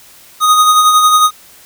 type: tone with tremolo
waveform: square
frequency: 1244.5 Hz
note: D#6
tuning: in tune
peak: -5 dBFS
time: 0.4-1.31 s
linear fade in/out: 50 ms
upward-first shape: sine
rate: 11 Hz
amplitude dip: 40%
effects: white hiss -41 dBFS RMS until 1.65 s